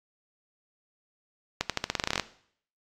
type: accelerating click train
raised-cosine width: 0.2 ms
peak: -8 dBFS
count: 14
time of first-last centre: 1.61-2.197 s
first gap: 87 ms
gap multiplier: 0.88
effects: noise-tail reverb RT60 0.6 s tail -17 dB re dry + AAC 64 kbps